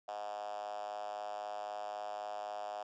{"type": "tone with high-pass filter", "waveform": "5% pulse", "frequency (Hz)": 103.83, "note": "G#2", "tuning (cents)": 0, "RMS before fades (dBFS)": -42, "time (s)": [0.08, 2.83], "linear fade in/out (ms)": 5, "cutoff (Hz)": 680, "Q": 9.3, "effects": ["resampled to 16000 Hz"]}